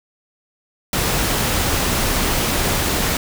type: noise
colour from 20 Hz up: pink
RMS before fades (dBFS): -19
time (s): 0.93-3.17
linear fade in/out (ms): 2
effects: none